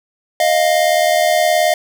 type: tone pair together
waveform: square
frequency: 622.1 / 701 Hz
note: D#5 / F5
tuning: 0 / +6 cents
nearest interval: major second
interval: 206 cents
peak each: -15 dBFS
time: 0.4-1.74 s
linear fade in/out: 2 ms
effects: none